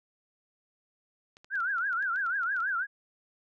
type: clicks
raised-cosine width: 0.2 ms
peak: -35 dBFS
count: 12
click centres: 1.369 / 1.445 / 1.555 / 1.604 / 1.784 / 1.93 / 2.026 / 2.16 / 2.264 / 2.434 / 2.565 / 2.604 s
type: tone with vibrato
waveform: sine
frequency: 1490 Hz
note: F#6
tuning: 12 cents sharp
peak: -27 dBFS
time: 1.5-2.87 s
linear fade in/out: 50 ms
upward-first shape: triangle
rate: 6.1 Hz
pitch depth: 210 cents each way
effects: none